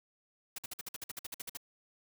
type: noise bursts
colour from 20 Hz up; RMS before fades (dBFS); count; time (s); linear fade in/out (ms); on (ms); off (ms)
white; -41; 14; 0.56-1.572; 5; 24; 52
effects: none